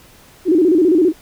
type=tone with vibrato; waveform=sine; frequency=338.9 Hz; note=E4; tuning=48 cents sharp; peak=-9 dBFS; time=0.45-1.13 s; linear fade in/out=50 ms; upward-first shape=square; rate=15 Hz; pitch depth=140 cents each way; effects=pink hiss -46 dBFS RMS until 1.21 s